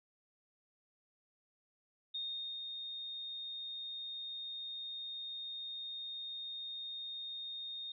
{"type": "tone with ADSR envelope", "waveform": "sine", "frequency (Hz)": 3687, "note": "A#7", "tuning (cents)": -20, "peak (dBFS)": -37, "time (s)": [2.14, 7.92], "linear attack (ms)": 10, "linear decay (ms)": 450, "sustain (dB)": -4, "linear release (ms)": 3, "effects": []}